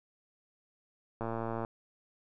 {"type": "click train", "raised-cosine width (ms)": 1, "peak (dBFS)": -22, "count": 51, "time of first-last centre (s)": [1.21, 1.649], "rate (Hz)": 114, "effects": []}